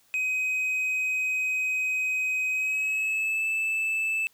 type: tone with pitch glide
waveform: triangle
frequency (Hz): 2520 to 2629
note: D#7 to E7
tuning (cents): +21 to -5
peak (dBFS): -23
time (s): 0.14-4.27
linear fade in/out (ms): 0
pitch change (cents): +74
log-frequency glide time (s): 2.5-3.46
effects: white hiss -63 dBFS RMS until 4.33 s